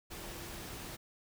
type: tone in noise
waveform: sine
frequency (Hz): 340.7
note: F4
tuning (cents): -43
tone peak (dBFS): -54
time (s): 0.1-0.97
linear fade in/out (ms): 20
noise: pink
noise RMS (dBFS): -45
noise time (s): 0.1-0.97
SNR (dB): -12
effects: none